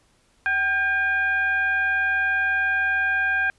sine tone with frequency modulation, 1600 Hz, G6, 35 cents sharp, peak -19 dBFS, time 0.46-3.5 s, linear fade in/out 0 ms, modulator 837 Hz, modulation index 0.57, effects pink hiss -62 dBFS RMS until 3.58 s + resampled to 24000 Hz

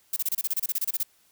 violet noise bursts, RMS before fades -26 dBFS, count 15, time 0.13-1.032 s, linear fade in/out 5 ms, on 34 ms, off 28 ms, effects white hiss -63 dBFS RMS until 1.31 s

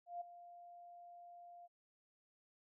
sine tone with ADSR envelope, 698.5 Hz, F5, in tune, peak -40 dBFS, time 0.06-1.68 s, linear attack 150 ms, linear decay 9 ms, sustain -14 dB, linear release 30 ms, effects none

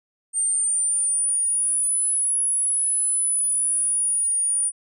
sine exponential two-way sweep, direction up then down, 8770 to 10320 to 9430 Hz, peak -19 dBFS, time 0.33-4.72 s, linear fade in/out 50 ms, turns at 2.38 s, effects none

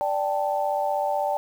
sine chord, D suspended fourth, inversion none, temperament equal, 587.3 / 784 / 880 Hz, D5 / G5 / A5, 0 / 0 / 0 cents, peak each -26 / -26 / -28 dBFS, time 0.01-1.37 s, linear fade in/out 0 ms, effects 8-bit

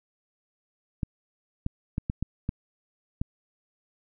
clicks, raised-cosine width 5 ms, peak -15 dBFS, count 7, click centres 1.032 / 1.664 / 1.981 / 2.099 / 2.226 / 2.491 / 3.215 s, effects none

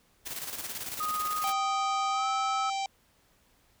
white noise with tremolo, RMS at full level -36 dBFS, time 0.25-1.53 s, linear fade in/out 20 ms, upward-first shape square, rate 18 Hz, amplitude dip 50%
sine tone with pitch glide, 1244.5 to 1298.8 Hz, D#6 to E6, 0 to -26 cents, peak -29 dBFS, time 1-2.7 s, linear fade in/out 5 ms, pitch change +74 cents, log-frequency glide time 2.12-2.27 s
harmonic tone, 782 Hz, G5, 4 cents flat, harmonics 1 / 3 / 4 / 5 / 6 / 7 / 8 / 9 / 10, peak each -30 / -40 / -42 / -44 / -46 / -47 / -48 / -49 / -50 dBFS, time 1.44-2.86 s, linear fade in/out 2 ms
effects pink hiss -66 dBFS RMS until 3.8 s

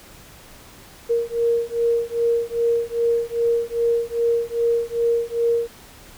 sine beating tone pair, 466.2 / 468.7 Hz, A#4 / A#4, 0 / +9 cents, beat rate 2.5 Hz, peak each -21 dBFS, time 1.09-5.68 s, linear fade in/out 20 ms, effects pink hiss -45 dBFS RMS until 6.17 s

